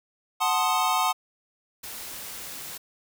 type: chord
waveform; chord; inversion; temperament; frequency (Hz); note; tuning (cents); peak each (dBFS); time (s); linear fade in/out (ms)
square; F# diminished seventh; none; equal; 740 / 880 / 1046.5 / 1244.5; F#5 / A5 / C6 / Eb6; 0 / 0 / 0 / 0; -28; 0.4-1.13; 20
type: noise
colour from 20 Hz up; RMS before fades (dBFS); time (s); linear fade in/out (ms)
white; -38; 1.83-2.78; 10
effects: none